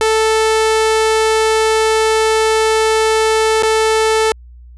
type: tone with dropouts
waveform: sawtooth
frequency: 440 Hz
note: A4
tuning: in tune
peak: -7 dBFS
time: 0.01-4.32 s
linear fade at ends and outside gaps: 1 ms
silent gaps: 3.625-3.632 s
effects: added 60 Hz sine -35 dBFS peak until 4.77 s + resampled to 24000 Hz